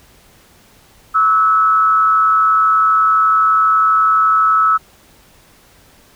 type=tone with frequency modulation; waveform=sine; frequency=1300 Hz; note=E6; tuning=24 cents flat; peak=-9 dBFS; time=1.14-4.78 s; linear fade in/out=20 ms; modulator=168 Hz; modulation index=0.43; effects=pink hiss -48 dBFS RMS until 6.15 s